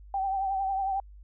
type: tone with vibrato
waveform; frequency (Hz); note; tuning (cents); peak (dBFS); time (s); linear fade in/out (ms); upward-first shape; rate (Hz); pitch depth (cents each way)
sine; 776; G5; -18; -26; 0.14-1; 2; triangle; 11; 51
effects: added 50 Hz sine -46 dBFS peak until 1.23 s